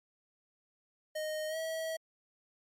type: tone with pitch glide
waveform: square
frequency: 619 to 644.9 Hz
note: D#5 to E5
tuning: -9 to -38 cents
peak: -35 dBFS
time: 1.15-1.97 s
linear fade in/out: 10 ms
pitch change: +71 cents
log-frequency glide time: 1.48-1.57 s
effects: MP3 64 kbps